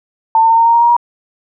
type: tone with pitch steps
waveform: sine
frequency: 896 / 903.8 / 911.7 / 919.6 / 927.6 / 935.7 / 943.8 / 952 Hz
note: A5 / A5 / A#5 / A#5 / A#5 / A#5 / A#5 / A#5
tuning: +31 / +46 / -39 / -24 / -9 / +6 / +21 / +36 cents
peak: -6 dBFS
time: 0.35-0.966 s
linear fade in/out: 2 ms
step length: 77 ms
effects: none